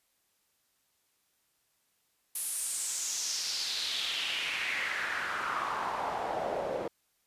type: noise with band-pass filter sweep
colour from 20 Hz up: pink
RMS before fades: -34 dBFS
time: 2.35-6.88 s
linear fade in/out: 5 ms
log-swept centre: 11000 to 500 Hz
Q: 3.4
effects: white hiss -74 dBFS RMS until 7.26 s + resampled to 32000 Hz